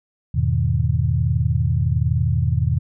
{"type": "chord", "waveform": "sine", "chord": "E major seventh", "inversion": "none", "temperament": "equal", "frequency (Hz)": [82.41, 103.83, 123.47, 155.56], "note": ["E2", "G#2", "B2", "D#3"], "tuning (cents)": [0, 0, 0, 0], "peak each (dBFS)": [-21, -23, -20, -24], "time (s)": [0.34, 2.79], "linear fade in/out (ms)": 10, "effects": []}